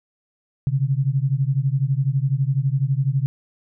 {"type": "beating tone pair", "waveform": "sine", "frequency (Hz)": [130.81, 142.81], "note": ["C3", "D3"], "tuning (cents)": [0, -48], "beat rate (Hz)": 12, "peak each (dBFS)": [-20, -21], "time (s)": [0.67, 3.26], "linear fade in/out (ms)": 0, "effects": []}